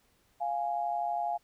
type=tone pair together; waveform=sine; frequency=698.4 / 830.6 Hz; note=F5 / G#5; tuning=0 / 0 cents; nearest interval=minor third; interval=300 cents; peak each=-31 / -33 dBFS; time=0.4-1.38 s; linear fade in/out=20 ms; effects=pink hiss -69 dBFS RMS until 1.43 s